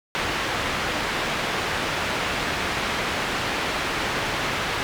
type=low-pass noise; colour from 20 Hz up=white; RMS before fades=-26 dBFS; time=0.15-4.83 s; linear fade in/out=0 ms; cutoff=2400 Hz; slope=12 dB/octave; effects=none